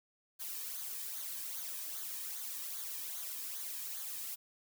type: noise with flanger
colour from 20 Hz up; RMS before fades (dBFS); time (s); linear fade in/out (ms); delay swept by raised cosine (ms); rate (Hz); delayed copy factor
blue; -42; 0.39-4.36; 20; 0.37 to 1.47; 2.5; -0.6
effects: none